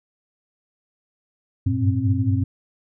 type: tone cluster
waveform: sine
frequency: 95.7 / 100 / 104.9 / 117.8 / 265.2 Hz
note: G2 / G2 / G#2 / A#2 / C4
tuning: -41 / +35 / +18 / +19 / +23 cents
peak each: -24 dBFS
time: 1.66-2.44 s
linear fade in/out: 10 ms
effects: none